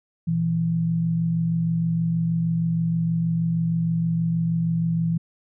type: tone pair together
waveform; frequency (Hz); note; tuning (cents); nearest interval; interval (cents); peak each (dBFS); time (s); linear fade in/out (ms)
sine; 119.7 / 166.05; A#2 / E3; +46 / +13; tritone; 567; -29 / -20; 0.27-5.18; 10
effects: none